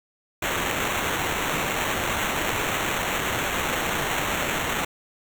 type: noise with sample-and-hold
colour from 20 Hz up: blue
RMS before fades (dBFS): -26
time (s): 0.42-4.85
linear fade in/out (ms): 5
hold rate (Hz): 4900
effects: none